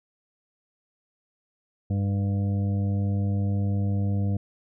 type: harmonic tone with a mistuned harmonic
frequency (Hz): 99.8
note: G2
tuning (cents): +32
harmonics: 1 / 2 / 3 / 5 / 6 / 7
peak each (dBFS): -23 / -29 / -38 / -41 / -47 / -46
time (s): 1.9-4.37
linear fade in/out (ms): 5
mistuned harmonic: 5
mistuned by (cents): -28
effects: none